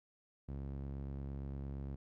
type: tone with band-pass filter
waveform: sawtooth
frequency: 68.7 Hz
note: C#2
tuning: 15 cents flat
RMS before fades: -43 dBFS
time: 0.48-1.96 s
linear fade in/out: 10 ms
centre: 140 Hz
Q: 0.64
effects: none